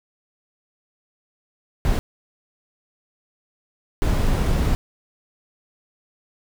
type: noise bursts at uneven times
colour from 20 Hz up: brown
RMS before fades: -19 dBFS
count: 2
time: 1.85-1.99 / 4.02-4.75 s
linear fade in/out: 0 ms
effects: none